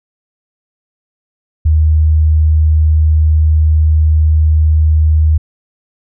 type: tone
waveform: sine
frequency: 77.78 Hz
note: D#2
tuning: in tune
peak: -6 dBFS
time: 1.65-5.38 s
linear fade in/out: 10 ms
effects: none